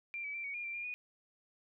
sine tone with pitch steps, 2372 / 2288 / 2352 / 2244 / 2415 / 2356 / 2400 / 2465 Hz, D7 / D7 / D7 / C#7 / D7 / D7 / D7 / D#7, +17 / -46 / +2 / +21 / +48 / +5 / +37 / -17 cents, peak -38 dBFS, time 0.14-0.94 s, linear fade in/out 0 ms, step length 100 ms, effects none

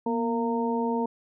harmonic tone with a mistuned harmonic, 230 Hz, A#3, 23 cents flat, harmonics 1 / 2 / 3 / 4, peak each -27 / -29 / -37 / -30 dBFS, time 0.06-1.06 s, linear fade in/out 5 ms, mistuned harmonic 1, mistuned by +59 cents, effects none

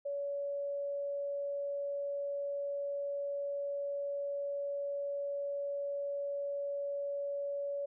sine tone, 566 Hz, C#5, 36 cents sharp, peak -34 dBFS, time 0.05-7.86 s, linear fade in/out 10 ms, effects none

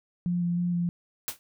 sine tone with vibrato, 174.61 Hz, F3, in tune, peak -24 dBFS, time 0.26-0.89 s, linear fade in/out 0 ms, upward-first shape square, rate 3.2 Hz, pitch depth 12 cents each way
white noise with exponential decay, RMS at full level -27 dBFS, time 1.28-1.39 s, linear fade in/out 0 ms, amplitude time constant 23 ms
effects none

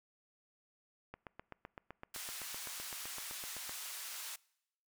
click train, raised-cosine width 0.5 ms, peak -31 dBFS, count 21, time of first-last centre 1.14-3.694 s, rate 7.83 Hz
white band-pass noise, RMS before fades -45 dBFS, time 2.14-4.36 s, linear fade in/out 5 ms, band 1000 to 14000 Hz, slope 12 dB/octave
effects noise-tail reverb RT60 0.8 s tail -24 dB re dry

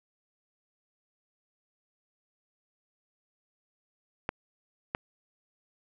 clicks, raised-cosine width 0.5 ms, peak -14 dBFS, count 2, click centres 4.291 / 4.949 s, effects none

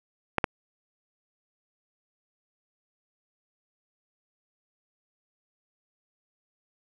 clicks, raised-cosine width 0.5 ms, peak -7 / -7 dBFS, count 2, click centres 0.383 / 0.442 s, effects none

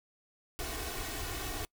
pink noise with comb filter, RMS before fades -38 dBFS, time 0.59-1.65 s, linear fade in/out 0 ms, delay 2.7 ms, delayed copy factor +0.75, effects noise-tail reverb RT60 0.1 s tail -25 dB re dry

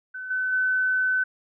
sine tone with level steps, 1514 Hz, F#6, 39 cents sharp, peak -32 / -23 / -20 dBFS, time 0.14-1.24 s, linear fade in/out 10 ms, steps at 0.3 / 0.52 s, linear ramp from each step 10 ms, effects none

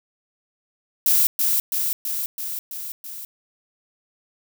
violet noise with echo, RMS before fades -17 dBFS, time 1.06-1.27 s, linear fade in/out 2 ms, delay 330 ms, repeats 6, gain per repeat -3 dB, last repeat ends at 3.25 s, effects none

